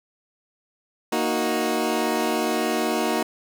20% pulse chord, D# minor, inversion second, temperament equal, 233.1 / 311.1 / 370 Hz, A#3 / D#4 / F#4, 0 / 0 / 0 cents, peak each -21 dBFS, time 1.12-3.23 s, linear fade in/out 5 ms, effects none

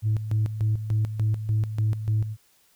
sine tone with tremolo, 108.1 Hz, A2, 30 cents flat, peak -18 dBFS, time 0.02-2.37 s, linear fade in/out 50 ms, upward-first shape square, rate 3.4 Hz, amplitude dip 70%, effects tanh soft clip ceiling -17 dBFS + white hiss -62 dBFS RMS until 2.75 s

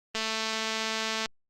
click train, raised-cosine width 0.2 ms, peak -13 dBFS, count 246, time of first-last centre 0.15-1.259 s, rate 221 Hz, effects Opus 24 kbps

